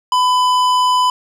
sine tone with tanh clipping, 1002 Hz, B5, 25 cents sharp, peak -13 dBFS, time 0.12-1.1 s, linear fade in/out 2 ms, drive 15 dB, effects none

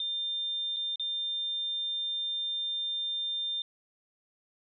sine tone with dropouts, 3600 Hz, A7, 39 cents sharp, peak -30 dBFS, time 0-3.62 s, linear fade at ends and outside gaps 2 ms, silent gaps 0.763-0.767 / 0.958-0.996 s, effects none

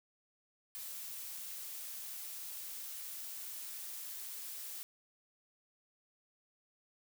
blue noise, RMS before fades -45 dBFS, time 0.75-4.83 s, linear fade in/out 0 ms, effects none

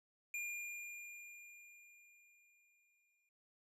square tone with exponential decay, 2409 Hz, D7, 43 cents sharp, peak -40 dBFS, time 0.34-3.29 s, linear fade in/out 2 ms, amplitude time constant 640 ms, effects noise-tail reverb RT60 0.1 s tail -23 dB re dry + resampled to 32000 Hz

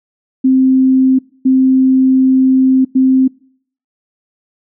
sine tone bursts at uneven times, 261.6 Hz, C4, in tune, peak -6 dBFS, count 3, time 0.44-1.19 / 1.45-2.85 / 2.95-3.28 s, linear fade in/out 10 ms, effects noise-tail reverb RT60 0.6 s tail -25 dB re dry

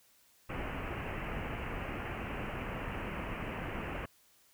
pink low-pass noise, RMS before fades -39 dBFS, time 0.49-4.06 s, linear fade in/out 10 ms, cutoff 2900 Hz, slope 96 dB/octave, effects white hiss -66 dBFS RMS until 4.53 s

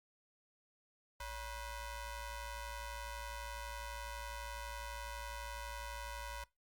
sawtooth ring-modulated tone, 510 Hz, C5, 44 cents flat, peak -36 dBFS, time 1.2-6.44 s, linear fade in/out 5 ms, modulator 454 Hz, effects noise-tail reverb RT60 0.2 s tail -21 dB re dry + Opus 48 kbps

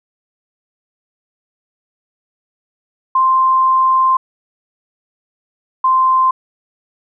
sine tone pair in turn, 1046.5 / 1042 Hz, C6 / C6, 0 / -7 cents, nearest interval unison, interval 7 cents, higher first, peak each -9 dBFS, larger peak neither, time 3.15-4.17 / 5.84-6.31 s, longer first, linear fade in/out 5 ms, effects none

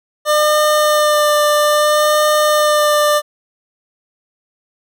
25% pulse tone with vibrato, 600 Hz, D5, 37 cents sharp, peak -7 dBFS, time 0.25-3.22 s, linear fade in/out 50 ms, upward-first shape sine, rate 0.61 Hz, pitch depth 15 cents each way, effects none

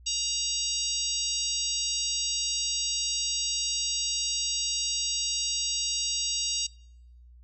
harmonic tone with a mistuned harmonic, 940 Hz, A#5, 14 cents sharp, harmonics 3 / 4 / 5 / 6 / 7 / 8, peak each -34 / -34 / -34 / -34 / -34 / -34 dBFS, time 0.06-6.67 s, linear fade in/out 10 ms, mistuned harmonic 8, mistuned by +54 cents, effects noise-tail reverb RT60 0.8 s tail -25 dB re dry + added 60 Hz sine -49 dBFS peak until 7.43 s

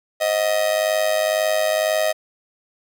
45% pulse tone with amplitude modulation, 629 Hz, D#5, 19 cents sharp, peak -14 dBFS, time 0.2-2.13 s, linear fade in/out 20 ms, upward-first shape sine, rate 102 Hz, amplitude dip 75%, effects none

